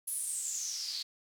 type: noise with band-pass filter sweep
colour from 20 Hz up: white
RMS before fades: -37 dBFS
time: 0.07-1.03 s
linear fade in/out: 10 ms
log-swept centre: 11000 to 4200 Hz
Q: 8.2
effects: none